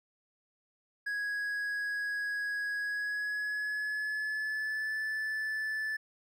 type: tone with pitch glide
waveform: triangle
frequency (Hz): 1661.2 to 1746.8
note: G#6 to A6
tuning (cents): 0 to -13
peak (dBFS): -30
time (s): 1.06-5.97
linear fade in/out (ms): 10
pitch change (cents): +87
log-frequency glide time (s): 2.78-4.96
effects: none